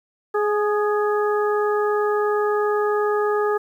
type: harmonic tone with a mistuned harmonic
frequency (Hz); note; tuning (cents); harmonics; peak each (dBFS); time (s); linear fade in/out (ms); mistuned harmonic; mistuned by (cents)
418.6; G#4; +14; 1 / 2 / 3 / 4; -19 / -27 / -26 / -31; 0.34-3.58; 10; 3; -24
effects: 9-bit